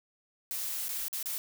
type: noise with dropouts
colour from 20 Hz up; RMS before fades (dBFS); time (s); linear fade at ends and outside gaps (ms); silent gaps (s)
blue; -35; 0.51-1.38; 0; 0.883-0.891 / 1.082-1.129 / 1.228-1.258
effects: none